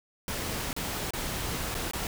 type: noise with dropouts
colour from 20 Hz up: pink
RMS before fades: -33 dBFS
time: 0.28-2.07 s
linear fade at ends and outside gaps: 1 ms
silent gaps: 0.73-0.764 / 1.107-1.135 / 1.744-1.75 / 1.911-1.934 s
effects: none